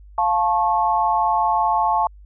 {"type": "chord", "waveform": "sine", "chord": "F augmented", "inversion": "none", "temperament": "just", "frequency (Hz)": [698.5, 873.1, 1091.3], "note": ["F5", "A5", "C#6"], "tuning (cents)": [0, -14, -27], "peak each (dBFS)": [-22, -18, -22], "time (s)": [0.18, 2.07], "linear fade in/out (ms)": 2, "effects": ["added 50 Hz sine -41 dBFS peak until 2.25 s"]}